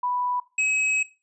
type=tone pair in turn; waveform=sine / square; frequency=987.8 / 2555 Hz; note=B5 / D#7; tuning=0 / +45 cents; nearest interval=octave + major third; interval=1645 cents; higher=second; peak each=-23 / -21 dBFS; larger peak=second; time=0.03-0.4 / 0.58-1.03 s; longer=second; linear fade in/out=5 ms; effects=noise-tail reverb RT60 0.3 s tail -18 dB re dry + resampled to 24000 Hz